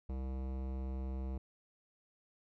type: tone with hard clipping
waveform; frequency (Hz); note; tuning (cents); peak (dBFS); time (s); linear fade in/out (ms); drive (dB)
sine; 65.41; C2; 0; -39; 0.09-1.38; 5; 18
effects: none